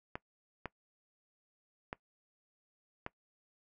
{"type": "clicks", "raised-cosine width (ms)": 0.5, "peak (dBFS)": -23, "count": 4, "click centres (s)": [0.155, 0.657, 1.929, 3.064], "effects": ["noise-tail reverb RT60 0.1 s tail -21 dB re dry"]}